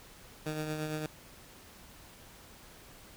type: tone with tremolo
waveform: 15% pulse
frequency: 154.1 Hz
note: D#3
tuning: 16 cents flat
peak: -26 dBFS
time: 0.46-1.06 s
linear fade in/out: 2 ms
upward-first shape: triangle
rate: 8.8 Hz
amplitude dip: 45%
effects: pink hiss -54 dBFS RMS until 3.16 s